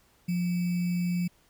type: tone with sample-and-hold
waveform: sine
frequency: 176.4 Hz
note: F3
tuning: 18 cents sharp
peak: -25 dBFS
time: 0.28-1.28 s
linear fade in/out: 10 ms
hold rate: 2450 Hz
effects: pink hiss -64 dBFS RMS until 1.49 s